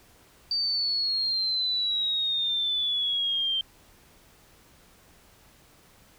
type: exponential sweep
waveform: sine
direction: down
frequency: 4641 to 3136 Hz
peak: -24 dBFS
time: 0.51-3.61 s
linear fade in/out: 2 ms
effects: pink hiss -57 dBFS RMS until 6.18 s